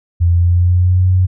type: tone with pitch glide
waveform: sine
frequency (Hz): 86 to 92.17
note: F2 to F#2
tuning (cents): -26 to -6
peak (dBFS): -8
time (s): 0.2-1.27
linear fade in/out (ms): 20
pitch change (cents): +120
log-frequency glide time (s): 0.32-1.07
effects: none